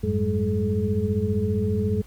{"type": "tone cluster", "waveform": "sine", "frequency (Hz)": [90.4, 105.2, 192.2, 207.9, 427.9], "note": ["F#2", "G#2", "G3", "G#3", "A4"], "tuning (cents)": [-40, 23, -34, 2, -48], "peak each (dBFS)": [-26, -27, -30, -27, -27], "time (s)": [0.03, 2.02], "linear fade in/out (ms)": 10, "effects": ["added 50 Hz sine -45 dBFS peak until 2.06 s", "pink hiss -54 dBFS RMS until 2.06 s"]}